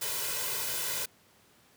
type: noise with comb filter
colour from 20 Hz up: white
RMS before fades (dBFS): -33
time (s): 0.01-1.06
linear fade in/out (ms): 10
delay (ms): 2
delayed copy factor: +0.75
effects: pink hiss -62 dBFS RMS until 1.76 s + high-pass 100 Hz 12 dB/octave